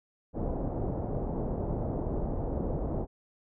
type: low-pass noise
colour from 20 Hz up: pink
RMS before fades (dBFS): -32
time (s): 0.33-3.07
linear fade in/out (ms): 50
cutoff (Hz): 710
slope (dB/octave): 24
effects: none